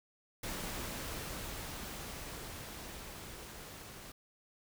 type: noise with level ramp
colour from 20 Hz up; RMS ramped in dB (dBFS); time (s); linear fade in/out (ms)
pink; -40 to -50; 0.43-4.12; 5
effects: none